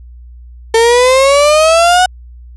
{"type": "exponential sweep", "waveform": "35% pulse", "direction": "up", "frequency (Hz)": [448, 744], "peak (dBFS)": -4, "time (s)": [0.74, 2.06], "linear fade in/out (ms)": 5, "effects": ["added 60 Hz sine -31 dBFS peak until 2.56 s", "resampled to 24000 Hz"]}